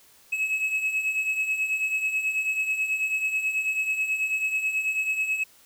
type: beating tone pair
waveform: triangle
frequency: 2567 / 2576.2 Hz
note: E7 / E7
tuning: -47 / -40 cents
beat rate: 9.2 Hz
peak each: -30 / -23 dBFS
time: 0.32-5.44 s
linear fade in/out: 10 ms
effects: white hiss -56 dBFS RMS until 5.65 s